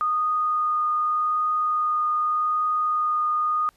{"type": "tone with vibrato", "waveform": "sine", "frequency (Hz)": 1232, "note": "D#6", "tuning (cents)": -17, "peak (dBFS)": -20, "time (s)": [0.01, 3.69], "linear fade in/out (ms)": 0, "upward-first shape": "triangle", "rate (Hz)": 0.84, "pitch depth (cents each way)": 9, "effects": ["pink hiss -62 dBFS RMS until 3.76 s", "resampled to 32000 Hz"]}